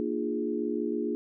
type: chord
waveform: sine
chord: Bb dominant seventh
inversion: none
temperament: equal with one note detuned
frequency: 233.1 / 300.5 / 349.2 / 415.3 Hz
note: Bb3 / D4 / F4 / Ab4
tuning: 0 / +40 / 0 / 0 cents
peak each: -33 dBFS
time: 0-1.15 s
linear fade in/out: 0 ms
effects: none